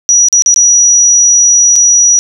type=tone with dropouts; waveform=sine; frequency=5830 Hz; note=F#8; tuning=26 cents flat; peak=-3 dBFS; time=0.09-2.19 s; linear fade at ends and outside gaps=0 ms; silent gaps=0.285-0.327 / 0.422-0.461 / 0.542-0.561 / 1.757-1.762 s; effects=none